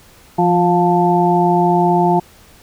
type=harmonic tone with a mistuned harmonic; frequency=176.3 Hz; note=F3; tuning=17 cents sharp; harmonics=1 / 2 / 4 / 5; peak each=-16 / -16 / -16 / -16 dBFS; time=0.38-2.2 s; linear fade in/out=10 ms; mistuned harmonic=1; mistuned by=-36 cents; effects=pink hiss -46 dBFS RMS until 2.62 s